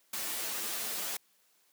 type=noise with comb filter; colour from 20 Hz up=white; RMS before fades=-36 dBFS; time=0.13-1.17 s; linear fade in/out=5 ms; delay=9.1 ms; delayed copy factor=+0.95; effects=white hiss -69 dBFS RMS until 1.72 s + high-pass 200 Hz 12 dB/octave